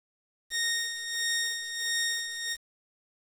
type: tone with tremolo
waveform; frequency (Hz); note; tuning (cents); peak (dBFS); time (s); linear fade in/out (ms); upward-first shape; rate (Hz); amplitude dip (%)
15% pulse; 1855; A#6; -9; -20; 0.5-2.57; 50; sine; 1.5; 65
effects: resampled to 32000 Hz + 8-bit